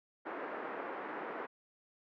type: band-pass noise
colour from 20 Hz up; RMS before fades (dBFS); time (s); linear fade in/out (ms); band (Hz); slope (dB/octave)
pink; -42; 0.25-1.47; 20; 300 to 1800; 24
effects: none